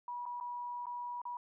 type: tone with dropouts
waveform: sine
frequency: 970 Hz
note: B5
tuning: 31 cents flat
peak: -38 dBFS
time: 0.08-1.37 s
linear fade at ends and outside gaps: 2 ms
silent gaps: 0.255-0.262 / 0.401-0.409 / 0.857-0.867 / 1.217-1.253 s
effects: none